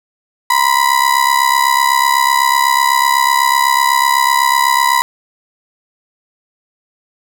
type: ring-modulated tone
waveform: 35% pulse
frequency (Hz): 987.8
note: B5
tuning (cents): 0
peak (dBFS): -5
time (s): 0.5-5.02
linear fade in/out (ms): 0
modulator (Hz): 34
effects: none